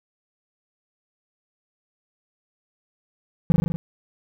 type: tone with echo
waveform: triangle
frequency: 167.8 Hz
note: E3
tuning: 31 cents sharp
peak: -9 dBFS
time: 3.5-3.52 s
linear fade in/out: 0 ms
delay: 40 ms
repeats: 6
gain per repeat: -2 dB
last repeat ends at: 3.76 s
effects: none